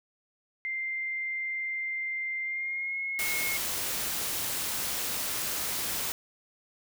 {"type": "tone with pitch glide", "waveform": "sine", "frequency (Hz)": [2093, 2167], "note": ["C7", "C#7"], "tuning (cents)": [0, -40], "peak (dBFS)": -30, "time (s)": [0.65, 3.57], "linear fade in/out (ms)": 0, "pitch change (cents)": 60, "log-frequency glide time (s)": [2.43, 2.98]}
{"type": "noise", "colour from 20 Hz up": "white", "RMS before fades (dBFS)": -32, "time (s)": [3.19, 6.12], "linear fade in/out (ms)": 0}
{"effects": []}